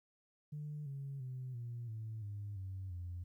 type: tone with pitch steps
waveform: sine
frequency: 149 / 138.22 / 128.22 / 118.95 / 110.34 / 102.36 / 94.95 / 88.09 Hz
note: D3 / C#3 / C3 / A#2 / A2 / G#2 / F#2 / F2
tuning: +25 / -5 / -35 / +35 / +5 / -25 / +45 / +15 cents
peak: -40 dBFS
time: 0.52-3.24 s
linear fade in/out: 10 ms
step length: 340 ms
effects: tanh soft clip ceiling -37 dBFS + 13-bit